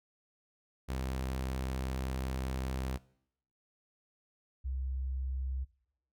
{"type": "tone pair in turn", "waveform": ["sawtooth", "sine"], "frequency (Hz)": [65.2, 65.48], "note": ["C2", "C2"], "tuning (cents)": [-5, 2], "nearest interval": "unison", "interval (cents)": 7, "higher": "second", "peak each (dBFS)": [-30, -33], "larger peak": "first", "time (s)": [[0.88, 2.98], [4.64, 5.65]], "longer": "first", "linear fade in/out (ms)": 20, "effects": ["noise-tail reverb RT60 0.7 s tail -21 dB re dry"]}